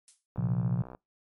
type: noise with exponential decay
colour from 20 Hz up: violet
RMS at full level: -44 dBFS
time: 0.08-0.26 s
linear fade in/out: 0 ms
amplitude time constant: 38 ms
type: click train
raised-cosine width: 1 ms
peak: -30 dBFS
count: 38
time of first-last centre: 0.36-0.949 s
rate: 62.8 Hz
type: chord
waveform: sine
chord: Bb suspended second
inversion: none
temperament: equal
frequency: 116.54 / 130.81 / 174.61 Hz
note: Bb2 / C3 / F3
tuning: 0 / 0 / 0 cents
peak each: -30 dBFS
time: 0.38-0.82 s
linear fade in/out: 5 ms
effects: noise-tail reverb RT60 0.2 s tail -25 dB re dry + MP3 48 kbps